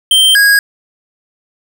square tone pair in turn, 3136 / 1645 Hz, G7 / G#6, 0 / -17 cents, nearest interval major seventh, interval 1117 cents, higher first, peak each -6 dBFS, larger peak neither, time 0.11-0.35 / 0.35-0.59 s, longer neither, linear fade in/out 2 ms, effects none

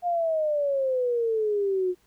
sine exponential sweep, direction down, 715 to 357.5 Hz, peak -22 dBFS, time 0.02-1.95 s, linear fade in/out 50 ms, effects pink hiss -65 dBFS RMS until 2.06 s

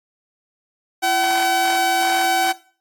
sawtooth tone pair together, 338.5 / 760 Hz, E4 / F#5, +46 / +46 cents, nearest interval octave + major second, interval 1400 cents, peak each -23 / -13 dBFS, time 1.02-2.53 s, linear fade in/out 20 ms, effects noise-tail reverb RT60 0.4 s tail -17 dB re dry + AAC 64 kbps

